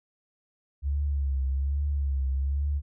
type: tone with vibrato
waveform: sine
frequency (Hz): 69.3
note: C#2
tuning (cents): 0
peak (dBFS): -24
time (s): 0.82-2.82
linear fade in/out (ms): 50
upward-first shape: triangle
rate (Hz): 1.2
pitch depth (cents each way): 83
effects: none